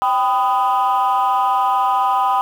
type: chord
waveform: sine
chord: G augmented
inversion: none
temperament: equal with one note detuned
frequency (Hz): 784 / 1002.1 / 1244.5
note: G5 / B5 / D#6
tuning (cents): 0 / +25 / 0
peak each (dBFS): -16 / -16 / -19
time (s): 0.02-2.41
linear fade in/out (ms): 0
effects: tanh soft clip ceiling -9 dBFS + 7-bit